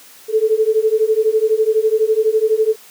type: beating tone pair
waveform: sine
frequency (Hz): 431.5 / 443.5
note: A4 / A4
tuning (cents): -34 / +14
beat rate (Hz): 12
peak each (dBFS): -15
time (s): 0.28-2.76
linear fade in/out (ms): 50
effects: white hiss -43 dBFS RMS until 2.9 s + high-pass 200 Hz 12 dB/octave